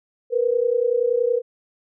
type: tone pair together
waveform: sine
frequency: 466.2 / 496.8 Hz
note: A#4 / B4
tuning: 0 / +10 cents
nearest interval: minor second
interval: 110 cents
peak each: -20 dBFS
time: 0.3-1.42 s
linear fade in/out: 50 ms
effects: none